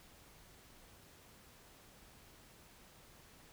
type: silence
effects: pink hiss -61 dBFS RMS until 3.52 s